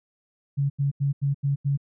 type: tone bursts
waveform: sine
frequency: 140.2 Hz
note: C#3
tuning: 20 cents sharp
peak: -20 dBFS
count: 6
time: 0.57-1.775 s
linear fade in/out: 20 ms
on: 130 ms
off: 85 ms
effects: none